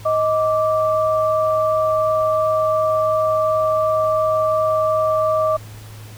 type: tone pair together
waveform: sine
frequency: 628 / 1169.2 Hz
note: D#5 / D6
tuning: +16 / -8 cents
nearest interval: major seventh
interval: 1076 cents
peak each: -16 / -20 dBFS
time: 0.05-5.57 s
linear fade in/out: 10 ms
effects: added 107 Hz sine -35 dBFS peak until 6.17 s + pink hiss -43 dBFS RMS until 6.17 s